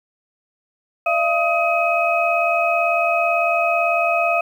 sine tone cluster, 603 / 681 / 1258 / 2535 Hz, D5 / F5 / D#6 / D#7, +46 / -44 / +19 / +32 cents, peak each -27 / -18 / -23 / -21 dBFS, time 1.06-4.41 s, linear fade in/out 5 ms, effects 8-bit

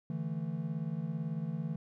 triangle chord, D suspended second, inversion none, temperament equal, 146.83 / 164.81 / 220 Hz, D3 / E3 / A3, 0 / 0 / 0 cents, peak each -37 / -34 / -39 dBFS, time 0.1-1.76 s, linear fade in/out 2 ms, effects none

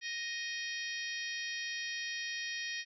harmonic tone with a mistuned harmonic, 622.3 Hz, D#5, in tune, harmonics 3 / 4 / 5 / 6 / 7 / 8 / 9, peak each -40 / -43 / -46 / -48 / -48 / -50 / -45 dBFS, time 0.01-2.85 s, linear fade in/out 50 ms, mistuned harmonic 5, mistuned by +40 cents, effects none

